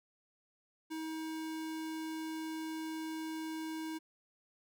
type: tone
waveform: square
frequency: 318 Hz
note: D#4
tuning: 38 cents sharp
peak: -39 dBFS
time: 0.9-3.99 s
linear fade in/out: 20 ms
effects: none